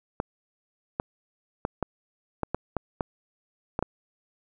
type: clicks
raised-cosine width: 1 ms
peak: -12 dBFS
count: 10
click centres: 0.201 / 0.999 / 1.651 / 1.827 / 2.433 / 2.546 / 2.767 / 3.008 / 3.791 / 3.826 s
effects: none